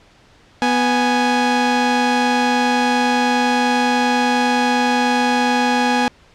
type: tone pair together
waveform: sawtooth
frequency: 246.9 / 830.6 Hz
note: B3 / G#5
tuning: 0 / 0 cents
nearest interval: octave + major sixth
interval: 2100 cents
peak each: -13 dBFS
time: 0.62-6.08 s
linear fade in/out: 0 ms
effects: pink hiss -50 dBFS RMS until 6.34 s + low-pass 5000 Hz 12 dB/octave